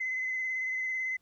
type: tone with vibrato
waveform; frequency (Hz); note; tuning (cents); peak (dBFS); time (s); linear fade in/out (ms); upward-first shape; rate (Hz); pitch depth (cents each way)
sine; 2043; C7; -42; -29; 0-1.17; 10; sine; 18; 24
effects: tanh soft clip ceiling -25 dBFS + pink hiss -74 dBFS RMS until 1.21 s